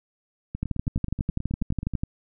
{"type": "two click trains", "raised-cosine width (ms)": 5, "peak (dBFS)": [-13, -18], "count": [18, 14], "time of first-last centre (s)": [[0.63, 2.035], [0.55, 1.937]], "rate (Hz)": [12.1, 9.37], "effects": []}